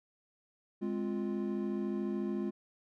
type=chord; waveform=triangle; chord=F minor; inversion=first; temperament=equal; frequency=207.7 / 261.6 / 349.2 Hz; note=Ab3 / C4 / F4; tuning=0 / 0 / 0 cents; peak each=-33 / -38 / -35 dBFS; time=0.81-2.51 s; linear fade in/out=20 ms; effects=none